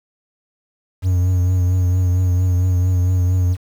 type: tone with vibrato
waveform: triangle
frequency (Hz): 90.8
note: F#2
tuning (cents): -32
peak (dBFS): -11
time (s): 1.02-3.57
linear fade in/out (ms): 50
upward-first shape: triangle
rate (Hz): 4.4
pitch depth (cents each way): 42
effects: 7-bit